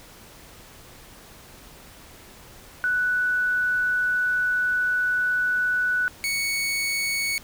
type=tone pair in turn; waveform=sine / sawtooth; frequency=1483 / 2222 Hz; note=F#6 / C#7; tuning=+4 / +4 cents; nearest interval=perfect fifth; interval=700 cents; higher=second; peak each=-20 dBFS; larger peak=neither; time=2.84-6.08 / 6.24-7.38 s; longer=first; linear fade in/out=0 ms; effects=pink hiss -47 dBFS RMS until 7.43 s